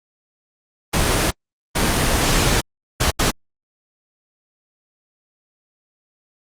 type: noise bursts at uneven times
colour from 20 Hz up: pink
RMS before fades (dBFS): -17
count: 4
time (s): 0.93-1.31 / 1.75-2.61 / 3-3.11 / 3.19-3.31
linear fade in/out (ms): 10
effects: low-pass 11000 Hz 12 dB/octave + Opus 24 kbps